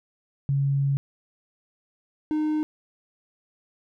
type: tone pair in turn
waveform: sine / triangle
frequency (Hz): 139 / 306.7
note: C#3 / D#4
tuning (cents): +5 / -25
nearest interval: octave + major second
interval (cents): 1370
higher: second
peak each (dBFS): -20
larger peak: neither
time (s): 0.49-0.97 / 2.31-2.63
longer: first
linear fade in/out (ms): 0
effects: none